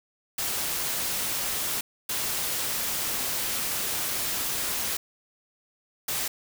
white noise bursts at uneven times, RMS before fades -29 dBFS, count 3, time 0.38-1.81 / 2.09-4.97 / 6.08-6.28 s, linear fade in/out 5 ms, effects none

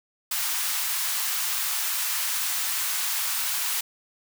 white high-pass noise, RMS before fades -27 dBFS, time 0.31-3.81 s, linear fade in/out 5 ms, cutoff 880 Hz, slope 24 dB/octave, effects none

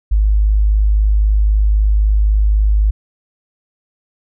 sine tone, 51.91 Hz, G#1, in tune, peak -9 dBFS, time 0.11-2.91 s, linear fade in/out 10 ms, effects none

